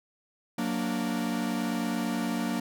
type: chord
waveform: 45% pulse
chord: Gb augmented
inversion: none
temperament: equal with one note detuned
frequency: 184.04 / 233.1 / 293.7 Hz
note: Gb3 / Bb3 / D4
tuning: -9 / 0 / 0 cents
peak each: -34 / -30 / -34 dBFS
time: 0.58-2.6 s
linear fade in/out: 5 ms
effects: none